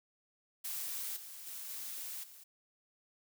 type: noise with level steps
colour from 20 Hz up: blue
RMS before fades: -40 / -49 / -45 / -43 / -55 dBFS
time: 0.64-2.44 s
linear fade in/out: 10 ms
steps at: 1.16 / 1.46 / 1.69 / 2.23 s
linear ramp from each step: 10 ms
effects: none